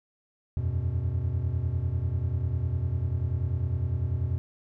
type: chord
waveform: triangle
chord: E suspended second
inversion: none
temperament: equal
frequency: 82.41 / 92.5 / 123.47 Hz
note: E2 / F#2 / B2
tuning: 0 / 0 / 0 cents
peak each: -28 dBFS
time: 0.57-4.38 s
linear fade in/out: 0 ms
effects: none